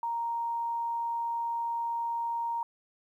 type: tone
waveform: sine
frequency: 932.3 Hz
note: A#5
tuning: in tune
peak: -29 dBFS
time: 0.03-2.63 s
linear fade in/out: 2 ms
effects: 11-bit